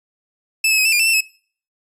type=tone with pitch steps; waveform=sawtooth; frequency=2625 / 2583 / 2533 / 2653 / 2414 / 2659 / 2685 / 2582 Hz; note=E7 / E7 / D#7 / E7 / D7 / E7 / E7 / E7; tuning=-8 / -36 / +30 / +10 / +47 / +14 / +31 / -37 cents; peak=-10 dBFS; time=0.64-1.208 s; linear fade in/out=5 ms; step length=71 ms; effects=noise-tail reverb RT60 0.5 s tail -24 dB re dry + resampled to 32000 Hz